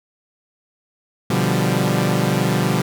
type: chord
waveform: sawtooth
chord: G dominant seventh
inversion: first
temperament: equal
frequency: 123.47 / 146.83 / 174.61 / 196 Hz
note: B2 / D3 / F3 / G3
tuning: 0 / 0 / 0 / 0 cents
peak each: -18 dBFS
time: 1.3-2.82 s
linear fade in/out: 5 ms
effects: none